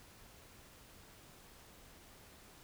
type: silence
effects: pink hiss -59 dBFS RMS until 2.63 s